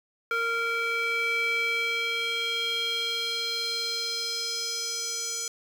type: tone with band-pass filter sweep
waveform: square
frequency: 462.3 Hz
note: A#4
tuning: 14 cents flat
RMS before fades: -29 dBFS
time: 0.31-5.48 s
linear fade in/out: 2 ms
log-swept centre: 1700 to 6500 Hz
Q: 3.6
effects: 8-bit